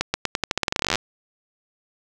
accelerating click train, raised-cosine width 0.2 ms, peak -3 dBFS, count 22, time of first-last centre 0.01-0.956 s, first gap 130 ms, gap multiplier 0.87, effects none

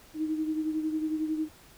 sine beating tone pair, 311.1 / 322.1 Hz, D#4 / E4, 0 / -40 cents, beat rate 11 Hz, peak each -28 / -36 dBFS, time 0.14-1.49 s, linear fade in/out 50 ms, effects pink hiss -55 dBFS RMS until 1.77 s

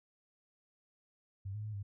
sine tone with pitch steps, 97.6 / 106 / 107.2 / 100.3 Hz, G2 / G#2 / A2 / G2, -7 / +36 / -45 / +40 cents, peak -38 dBFS, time 1.45-1.83 s, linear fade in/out 10 ms, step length 95 ms, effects none

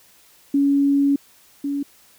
sine tone pair in turn, 280.7 / 282.8 Hz, C#4 / C#4, +22 / +35 cents, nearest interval unison, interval 13 cents, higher second, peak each -14 / -21 dBFS, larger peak first, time 0.54-1.16 / 1.64-1.83 s, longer first, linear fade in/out 5 ms, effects white hiss -53 dBFS RMS until 2.18 s

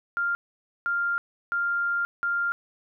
sine tone bursts at uneven times, 1396.9 Hz, F6, in tune, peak -23 dBFS, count 4, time 0.17-0.35 / 0.86-1.18 / 1.52-2.05 / 2.23-2.52 s, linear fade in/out 0 ms, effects none

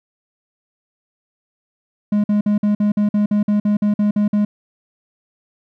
triangle tone bursts, 207.7 Hz, G#3, in tune, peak -11 dBFS, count 14, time 2.12-4.45 s, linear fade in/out 5 ms, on 120 ms, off 50 ms, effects none

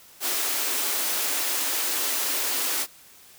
white high-pass noise, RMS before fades -26 dBFS, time 0.2-2.87 s, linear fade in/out 50 ms, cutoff 250 Hz, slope 96 dB/octave, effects white hiss -51 dBFS RMS until 3.38 s

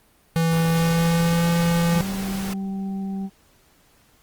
square tone with pitch glide, 164.81 to 169.54 Hz, E3 to E3, 0 to +49 cents, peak -18 dBFS, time 0.36-2.01 s, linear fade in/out 0 ms, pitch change +49 cents, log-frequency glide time 0.65-1.48 s
pink noise, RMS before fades -33 dBFS, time 0.51-2.54 s, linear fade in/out 10 ms
harmonic tone, 193.9 Hz, G3, 19 cents flat, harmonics 1 / 2 / 4, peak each -25 / -42 / -42 dBFS, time 1.9-3.3 s, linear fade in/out 50 ms
effects pink hiss -58 dBFS RMS until 4.22 s + Opus 32 kbps

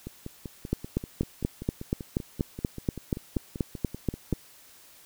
two click trains, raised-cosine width 3 ms, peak -23 / -12 dBFS, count 23 / 16, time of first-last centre 0.07-4.334 / 0.73-4.327 s, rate 5.16 / 4.17 Hz, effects white hiss -54 dBFS RMS until 5.05 s

